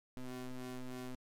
35% pulse ring-modulated tone, 126.4 Hz, B2, 41 cents sharp, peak -37 dBFS, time 0.17-1.15 s, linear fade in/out 0 ms, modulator 128 Hz, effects MP3 96 kbps

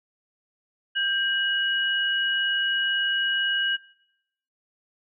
sine tone pair together, 1586 / 2912 Hz, G6 / F#7, +20 / -28 cents, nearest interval major seventh, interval 1052 cents, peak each -25 dBFS, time 0.95-3.77 s, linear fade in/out 20 ms, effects noise-tail reverb RT60 0.8 s tail -23 dB re dry

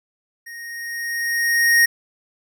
square tone with level ramp, 1864.7 Hz, A#6, in tune, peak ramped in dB -35 to -11 dBFS, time 0.46-1.86 s, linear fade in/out 10 ms, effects none

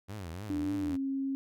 sawtooth tone with vibrato, 92.8 Hz, F#2, 6 cents sharp, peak -35 dBFS, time 0.08-0.97 s, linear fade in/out 20 ms, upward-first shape triangle, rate 3.4 Hz, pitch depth 290 cents each way
sine tone with pitch glide, 293.7 to 270.9 Hz, D4 to C#4, 0 to -40 cents, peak -30 dBFS, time 0.5-1.35 s, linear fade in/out 0 ms, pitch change -140 cents, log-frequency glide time 0.89-0.94 s
effects none

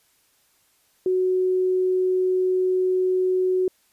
sine tone, 370 Hz, F#4, in tune, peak -18 dBFS, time 1.06-3.68 s, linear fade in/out 2 ms, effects white hiss -63 dBFS RMS until 3.92 s + resampled to 32000 Hz

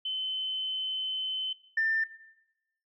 sine tone pair in turn, 3054 / 1790.4 Hz, G7 / A6, -46 / +30 cents, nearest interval major sixth, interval 924 cents, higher first, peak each -30 / -23 dBFS, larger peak second, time 0.05-1.53 / 1.77-2.04 s, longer first, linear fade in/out 5 ms, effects noise-tail reverb RT60 0.9 s tail -17 dB re dry + tanh soft clip ceiling -19 dBFS

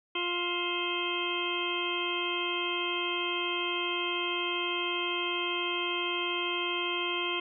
harmonic tone with a mistuned harmonic, 350.7 Hz, F4, 7 cents sharp, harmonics 1 / 2 / 3 / 4 / 6 / 7 / 8 / 9, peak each -35 / -44 / -36 / -43 / -38 / -36 / -45 / -34 dBFS, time 0.15-7.4 s, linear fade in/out 5 ms, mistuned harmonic 7, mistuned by +87 cents, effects none

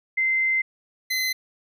sine / 25% pulse tone pair in turn, 2075 / 2043 Hz, C7 / C7, -15 / -42 cents, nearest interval unison, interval 27 cents, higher first, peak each -19 dBFS, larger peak neither, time 0.17-0.62 / 1.1-1.33 s, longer first, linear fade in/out 10 ms, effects none

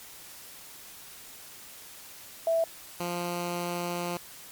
sine / 10% pulse tone pair in turn, 659.3 / 174.63 Hz, E5 / F3, 0 / 0 cents, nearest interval octave + major seventh, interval 2300 cents, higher first, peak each -22 dBFS, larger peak neither, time 2.47-2.64 / 3-4.17 s, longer second, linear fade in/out 2 ms, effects white hiss -47 dBFS RMS until 4.51 s + MP3 96 kbps

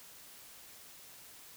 silence, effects white hiss -54 dBFS RMS until 1.56 s

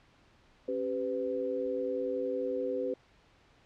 sine tone cluster, 272.9 / 392.2 / 503 Hz, C#4 / G4 / B4, -27 / +1 / +32 cents, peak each -38 / -36 / -32 dBFS, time 0.68-2.94 s, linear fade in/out 5 ms, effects pink hiss -63 dBFS RMS until 3.65 s + low-pass 4000 Hz 12 dB/octave

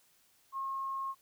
sine tone, 1079 Hz, C#6, 47 cents flat, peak -34 dBFS, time 0.52-1.15 s, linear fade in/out 50 ms, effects white hiss -68 dBFS RMS until 1.21 s

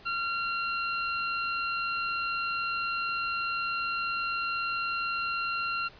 25% pulse tone, 1376 Hz, F6, 26 cents flat, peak -25 dBFS, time 0.05-5.89 s, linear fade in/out 20 ms, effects pink hiss -53 dBFS RMS until 5.99 s + resampled to 11025 Hz

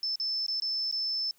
sine tone with dropouts, 5274 Hz, E8, in tune, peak -28 dBFS, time 0.03-1.31 s, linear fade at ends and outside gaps 1 ms, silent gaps 0.157-0.199 / 0.464-0.482 / 0.6-0.621 / 0.913-0.925 s, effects white hiss -65 dBFS RMS until 1.38 s

